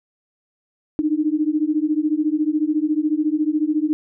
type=beating tone pair; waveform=sine; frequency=298.9 / 312.9 Hz; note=D4 / D#4; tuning=+31 / +10 cents; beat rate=14 Hz; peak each=-20 / -20 dBFS; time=0.99-3.93 s; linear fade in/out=0 ms; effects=none